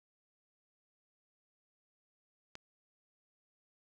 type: click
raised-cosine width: 0.2 ms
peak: -28 dBFS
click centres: 2.554 s
effects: none